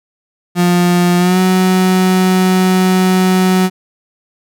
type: tone with pitch glide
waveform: 35% pulse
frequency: 176.5 to 185.6 Hz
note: F3 to F#3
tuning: +19 to +6 cents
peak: -7 dBFS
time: 0.55-3.7 s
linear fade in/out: 50 ms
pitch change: +87 cents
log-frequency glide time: 1.18-1.39 s
effects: none